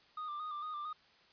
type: tone with vibrato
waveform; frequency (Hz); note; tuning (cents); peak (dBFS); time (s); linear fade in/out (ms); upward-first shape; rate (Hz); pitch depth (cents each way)
triangle; 1212; D#6; -46; -37; 0.17-0.93; 5; square; 4.4; 39
effects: white hiss -65 dBFS RMS until 1.32 s + resampled to 11025 Hz